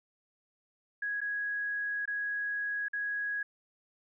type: tone with dropouts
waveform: sine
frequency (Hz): 1661.2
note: G#6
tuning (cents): 0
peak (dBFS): -31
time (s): 1.02-3.43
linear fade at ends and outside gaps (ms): 5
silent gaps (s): 1.206-1.214 / 2.056-2.076 / 2.884-2.932
effects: none